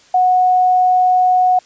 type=tone; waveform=sine; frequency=734 Hz; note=F#5; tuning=14 cents flat; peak=-9 dBFS; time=0.14-1.59 s; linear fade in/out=5 ms; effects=white hiss -48 dBFS RMS until 1.65 s + resampled to 16000 Hz